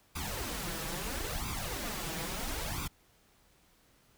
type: noise with flanger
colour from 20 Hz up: pink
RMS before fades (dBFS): -37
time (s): 0.15-2.88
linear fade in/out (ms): 10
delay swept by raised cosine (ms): 0.82 to 6.22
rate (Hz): 0.75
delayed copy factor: +0.8
effects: pink hiss -66 dBFS RMS until 4.17 s